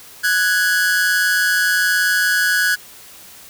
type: tone pair together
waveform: 45% pulse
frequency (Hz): 1480 / 1661.2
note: F#6 / G#6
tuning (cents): 0 / 0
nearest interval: major second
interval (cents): 200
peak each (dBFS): -17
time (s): 0.23-2.76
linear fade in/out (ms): 20
effects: white hiss -41 dBFS RMS until 3.49 s